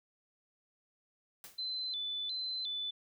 white noise with exponential decay, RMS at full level -46 dBFS, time 1.44-1.67 s, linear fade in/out 1 ms, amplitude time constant 48 ms
sine tone with vibrato, 3767 Hz, A#7, 17 cents sharp, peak -35 dBFS, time 1.58-2.91 s, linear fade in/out 10 ms, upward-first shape square, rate 1.4 Hz, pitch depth 130 cents each way
effects none

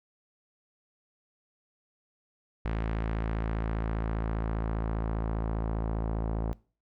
sawtooth tone with low-pass filter sweep, 55 Hz, A1, in tune, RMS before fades -31 dBFS, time 2.65-6.53 s, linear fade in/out 0 ms, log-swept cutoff 2200 to 830 Hz, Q 1.1, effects noise-tail reverb RT60 0.4 s tail -23 dB re dry

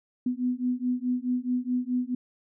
sine beating tone pair, 246.9 / 251.6 Hz, B3 / B3, 0 / +32 cents, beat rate 4.7 Hz, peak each -28 dBFS, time 0.26-2.15 s, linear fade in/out 5 ms, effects none

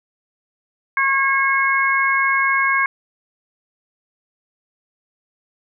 harmonic tone, 544 Hz, C#5, 33 cents flat, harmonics 2 / 3 / 4, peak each -19 / -19 / -19 dBFS, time 0.97-2.86 s, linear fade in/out 2 ms, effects none

